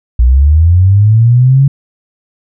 sine linear sweep, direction up, 57.4 to 140.2 Hz, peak -3 dBFS, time 0.19-1.68 s, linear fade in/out 5 ms, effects none

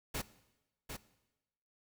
pink noise with echo, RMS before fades -38 dBFS, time 0.14-0.22 s, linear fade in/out 10 ms, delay 750 ms, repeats 1, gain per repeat -6 dB, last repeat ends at 0.97 s, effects noise-tail reverb RT60 1.0 s tail -18 dB re dry

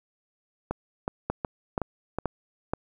two click trains, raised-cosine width 1 ms, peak -12 / -14 dBFS, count 4 / 5, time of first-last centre 1.3-2.735 / 0.71-2.186 s, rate 2.09 / 2.71 Hz, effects 9-bit

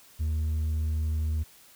triangle tone with hard clipping, 77.6 Hz, D#2, 4 cents flat, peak -24 dBFS, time 0.19-1.44 s, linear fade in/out 20 ms, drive 1 dB, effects white hiss -55 dBFS RMS until 1.75 s

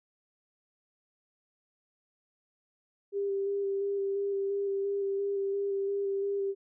sine tone with vibrato, 396.8 Hz, G4, 21 cents sharp, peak -28 dBFS, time 3.12-6.55 s, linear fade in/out 50 ms, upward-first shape square, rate 2.9 Hz, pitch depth 14 cents each way, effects none

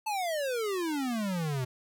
square exponential sweep, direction down, 889 to 123.47 Hz, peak -30 dBFS, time 0.06-1.65 s, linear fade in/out 10 ms, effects none

